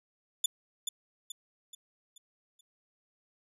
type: tone with echo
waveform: 20% pulse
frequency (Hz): 3488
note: A7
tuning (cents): -16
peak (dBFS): -18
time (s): 0.44-0.46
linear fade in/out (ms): 5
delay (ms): 430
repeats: 5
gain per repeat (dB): -7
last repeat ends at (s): 2.61
effects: none